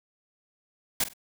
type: noise with echo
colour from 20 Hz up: white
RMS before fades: -25 dBFS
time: 1-1.04 s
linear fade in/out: 5 ms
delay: 48 ms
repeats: 2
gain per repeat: -13 dB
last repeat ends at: 1.136 s
effects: none